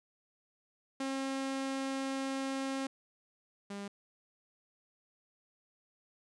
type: tone pair in turn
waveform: sawtooth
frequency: 269.2 / 200.8 Hz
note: C4 / G3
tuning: +49 / +42 cents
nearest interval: perfect fourth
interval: 507 cents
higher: first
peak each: -30 / -36 dBFS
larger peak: first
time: 1-2.87 / 3.7-3.88 s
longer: first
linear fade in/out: 5 ms
effects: resampled to 22050 Hz